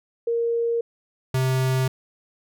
sine / square tone pair in turn, 466.2 / 130.45 Hz, A#4 / C3, 0 / -5 cents, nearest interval octave + minor seventh, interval 2205 cents, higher first, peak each -20 dBFS, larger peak neither, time 0.27-0.81 / 1.34-1.88 s, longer neither, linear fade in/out 5 ms, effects none

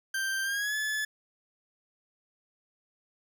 40% pulse tone with pitch glide, 1571 to 1723.1 Hz, G6 to A6, +3 to -37 cents, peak -28 dBFS, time 0.14-1.05 s, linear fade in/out 5 ms, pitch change +160 cents, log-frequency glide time 0.43-0.76 s, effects 11-bit

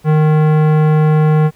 sine tone with tanh clipping, 154.2 Hz, D#3, 15 cents flat, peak -10 dBFS, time 0.04-1.51 s, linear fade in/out 50 ms, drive 18 dB, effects pink hiss -50 dBFS RMS until 1.55 s

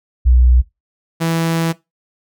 sine / sawtooth tone pair in turn, 61.74 / 164.83 Hz, B1 / E3, 0 / 0 cents, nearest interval octave + perfect fourth, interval 1700 cents, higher second, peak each -7 / -11 dBFS, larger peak first, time 0.25-0.62 / 1.2-1.73 s, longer second, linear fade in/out 20 ms, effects noise-tail reverb RT60 0.2 s tail -19 dB re dry

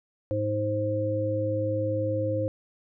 harmonic tone, 105.3 Hz, G#2, 24 cents sharp, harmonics 1 / 3 / 5, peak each -29 / -32 / -27 dBFS, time 0.31-2.48 s, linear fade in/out 0 ms, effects none

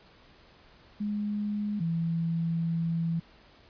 sine tone pair in turn, 207.7 / 166.05 Hz, G#3 / E3, 0 / +13 cents, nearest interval major third, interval 387 cents, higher first, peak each -28 / -26 dBFS, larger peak second, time 1-1.8 / 1.8-3.2 s, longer second, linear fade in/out 10 ms, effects pink hiss -57 dBFS RMS until 3.69 s + resampled to 11025 Hz

